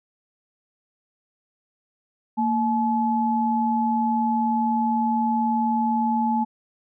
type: tone pair together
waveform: sine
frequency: 229.8 / 858 Hz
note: A#3 / A5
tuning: -25 / -44 cents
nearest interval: octave + major seventh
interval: 2281 cents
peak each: -22 dBFS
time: 2.37-6.45 s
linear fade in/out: 20 ms
effects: none